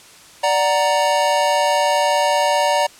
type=chord; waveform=square; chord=D augmented; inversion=none; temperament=equal with one note detuned; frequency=587.3 / 743 / 932.3 Hz; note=D5 / F#5 / A#5; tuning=0 / +7 / 0 cents; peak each=-19 / -22 / -19 dBFS; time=0.43-2.87 s; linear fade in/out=10 ms; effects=white hiss -44 dBFS RMS until 2.99 s + low-pass 9000 Hz 12 dB/octave